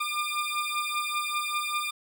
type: beating tone pair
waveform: 20% pulse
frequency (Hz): 1200 / 1205.1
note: D6 / D6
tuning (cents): +37 / +44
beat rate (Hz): 5.1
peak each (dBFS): -26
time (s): 0-1.91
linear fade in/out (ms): 10
effects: none